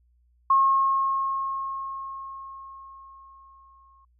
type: tone with exponential decay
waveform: sine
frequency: 1082 Hz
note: C#6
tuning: 42 cents flat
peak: -15 dBFS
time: 0.5-4.05 s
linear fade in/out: 5 ms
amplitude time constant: 770 ms
effects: added 60 Hz sine -60 dBFS peak until 4.19 s